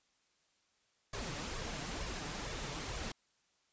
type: noise with flanger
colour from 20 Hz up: pink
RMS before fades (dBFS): -41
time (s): 1.13-3.12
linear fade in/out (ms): 5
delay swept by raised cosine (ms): 1.7 to 7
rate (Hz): 2.2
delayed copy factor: +0.7
effects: white hiss -75 dBFS RMS until 3.72 s + resampled to 16000 Hz